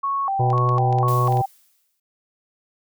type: tone with vibrato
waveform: sine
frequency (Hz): 929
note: A#5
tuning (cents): -6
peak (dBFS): -20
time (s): 0.03-1.46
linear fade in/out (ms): 10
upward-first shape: square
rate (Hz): 2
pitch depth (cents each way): 300
type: harmonic tone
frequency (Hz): 123.7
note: B2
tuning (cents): +3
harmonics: 1 / 3 / 4 / 5 / 6 / 7 / 8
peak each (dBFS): -18 / -28 / -30 / -32 / -34 / -35 / -36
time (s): 0.39-1.42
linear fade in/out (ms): 10
type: clicks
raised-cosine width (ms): 0.2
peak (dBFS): -22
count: 10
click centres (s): 0.503 / 0.58 / 0.691 / 0.783 / 0.927 / 0.986 / 1.083 / 1.274 / 1.324 / 1.372
type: noise with exponential decay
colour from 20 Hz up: blue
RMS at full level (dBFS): -34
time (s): 1.08-2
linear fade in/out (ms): 5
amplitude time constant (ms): 200
effects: none